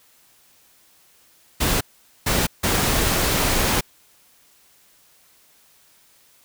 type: noise bursts at uneven times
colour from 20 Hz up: pink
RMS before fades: -20 dBFS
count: 3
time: 1.6-1.81 / 2.26-2.47 / 2.63-3.81 s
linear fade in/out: 10 ms
effects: white hiss -56 dBFS RMS until 6.44 s